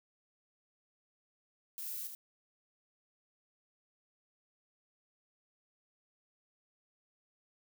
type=noise with echo; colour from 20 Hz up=violet; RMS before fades=-42 dBFS; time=1.78-2.07 s; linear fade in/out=0 ms; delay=79 ms; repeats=1; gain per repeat=-5 dB; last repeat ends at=2.149 s; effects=none